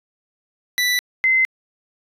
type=tone pair in turn; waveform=25% pulse / sine; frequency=1975.5 / 2061 Hz; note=B6 / C7; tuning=0 / -27 cents; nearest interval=minor second; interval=73 cents; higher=second; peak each=-13 dBFS; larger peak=neither; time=0.78-0.99 / 1.24-1.45 s; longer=neither; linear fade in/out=0 ms; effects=resampled to 32000 Hz